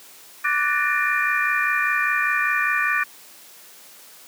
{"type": "tone cluster", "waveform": "sine", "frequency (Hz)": [1167, 1482, 1764, 1829, 2394], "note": ["D6", "F#6", "A6", "A#6", "D7"], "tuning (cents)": [-11, 2, 4, -33, 33], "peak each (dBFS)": -25, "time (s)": [0.44, 3.04], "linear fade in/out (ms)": 10, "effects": ["white hiss -46 dBFS RMS until 4.27 s", "high-pass 200 Hz 12 dB/octave"]}